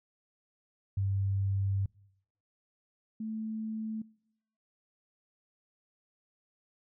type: tone pair in turn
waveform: sine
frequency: 98 / 219.3 Hz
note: G2 / A3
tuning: 0 / -6 cents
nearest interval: octave + major second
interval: 1394 cents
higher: second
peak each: -27 / -34 dBFS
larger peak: first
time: 0.97-1.86 / 3.2-4.02 s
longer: first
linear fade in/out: 5 ms
effects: noise-tail reverb RT60 0.8 s tail -25 dB re dry